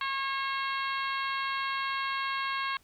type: harmonic tone with a mistuned harmonic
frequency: 543 Hz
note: C#5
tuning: 36 cents flat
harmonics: 2 / 3 / 4 / 5 / 6 / 7 / 8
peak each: -32 / -36 / -38 / -40 / -42 / -43 / -44 dBFS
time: 0.01-2.77 s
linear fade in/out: 2 ms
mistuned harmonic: 7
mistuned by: +16 cents
effects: pink hiss -63 dBFS RMS until 2.83 s